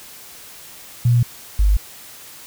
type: tone pair in turn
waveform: sine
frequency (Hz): 120.3 / 50.58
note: B2 / G#1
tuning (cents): -45 / -45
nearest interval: octave + minor third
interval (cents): 1500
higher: first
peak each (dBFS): -11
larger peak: neither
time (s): 1.05-1.23 / 1.59-1.77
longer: neither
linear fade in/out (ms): 5
effects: white hiss -40 dBFS RMS until 2.46 s